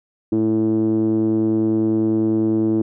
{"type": "tone with low-pass filter", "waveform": "5% pulse", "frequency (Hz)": 110, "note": "A2", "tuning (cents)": 0, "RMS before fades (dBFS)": -18, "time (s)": [0.32, 2.82], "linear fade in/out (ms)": 5, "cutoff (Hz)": 300, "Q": 7.7, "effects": []}